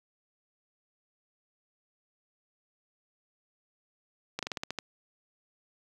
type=slowing click train; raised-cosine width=0.2 ms; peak=-16 dBFS; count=8; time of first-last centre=4.39-4.787 s; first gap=37 ms; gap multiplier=1.14; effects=high-pass 100 Hz 12 dB/octave + 9-bit